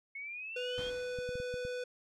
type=exponential sweep; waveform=sine; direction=up; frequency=2182 to 3277 Hz; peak=-40 dBFS; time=0.15-0.9 s; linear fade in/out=5 ms
type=tone; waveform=square; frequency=496.3 Hz; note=B4; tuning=8 cents sharp; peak=-37 dBFS; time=0.56-1.84 s; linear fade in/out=5 ms
type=noise with exponential decay; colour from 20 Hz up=pink; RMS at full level=-45 dBFS; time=0.78-1.57 s; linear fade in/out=1 ms; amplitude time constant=170 ms
type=clicks; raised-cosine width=5 ms; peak=-33 dBFS; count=7; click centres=0.792 / 1.188 / 1.291 / 1.355 / 1.401 / 1.541 / 1.651 s
effects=low-pass 6000 Hz 12 dB/octave